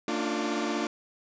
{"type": "tone cluster", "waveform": "sawtooth", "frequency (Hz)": [227, 281, 297, 352, 1160], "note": ["A#3", "C#4", "D4", "F4", "D6"], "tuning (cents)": [-46, 24, 20, 14, -22], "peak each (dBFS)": [-29, -36, -28, -29, -36], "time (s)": [0.08, 0.87], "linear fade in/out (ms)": 2, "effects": ["resampled to 16000 Hz", "10-bit"]}